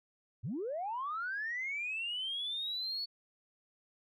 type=linear sweep; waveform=sine; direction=up; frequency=85.8 to 4456 Hz; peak=-34 dBFS; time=0.43-3.06 s; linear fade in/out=20 ms; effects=tanh soft clip ceiling -30 dBFS